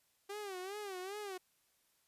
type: tone with vibrato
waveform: sawtooth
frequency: 391.4 Hz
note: G4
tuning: 3 cents flat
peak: -38 dBFS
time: 0.29-1.38 s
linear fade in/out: 10 ms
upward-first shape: sine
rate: 2.5 Hz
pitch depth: 130 cents each way
effects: white hiss -75 dBFS RMS until 2.07 s + resampled to 32000 Hz